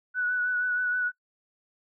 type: tone with vibrato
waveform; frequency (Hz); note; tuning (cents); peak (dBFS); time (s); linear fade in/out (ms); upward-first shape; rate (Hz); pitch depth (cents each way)
sine; 1480; F#6; 0; -24; 0.14-1.12; 50; triangle; 6.3; 29
effects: noise-tail reverb RT60 0.1 s tail -23 dB re dry